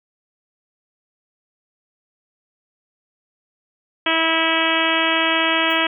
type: harmonic tone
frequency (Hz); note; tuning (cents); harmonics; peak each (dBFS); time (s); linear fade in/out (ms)
325.3; E4; -23; 1 / 2 / 3 / 4 / 5 / 6 / 7 / 8 / 9 / 10; -25 / -25 / -25 / -25 / -25 / -25 / -25 / -25 / -25 / -25; 4.06-5.87; 5
type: noise with exponential decay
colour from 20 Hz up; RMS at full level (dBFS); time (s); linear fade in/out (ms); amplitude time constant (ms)
violet; -39; 5.7-5.85; 2; 31
effects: none